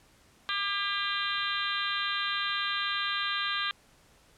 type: harmonic tone with a mistuned harmonic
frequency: 398.2 Hz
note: G4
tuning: 27 cents sharp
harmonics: 3 / 4 / 5 / 6 / 7 / 8 / 9 / 10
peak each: -34 / -34 / -40 / -40 / -40 / -36 / -37 / -38 dBFS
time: 0.49-3.71 s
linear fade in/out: 0 ms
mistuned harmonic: 4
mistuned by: +26 cents
effects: pink hiss -61 dBFS RMS until 4.37 s + low-pass 11000 Hz 12 dB/octave